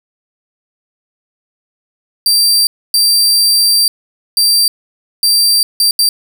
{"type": "tone bursts at uneven times", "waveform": "sawtooth", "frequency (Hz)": 4699, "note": "D8", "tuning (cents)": 0, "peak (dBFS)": -5, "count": 6, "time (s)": [[2.26, 2.67], [2.94, 3.88], [4.37, 4.68], [5.23, 5.63], [5.8, 5.91], [5.99, 6.09]], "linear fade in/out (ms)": 2, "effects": []}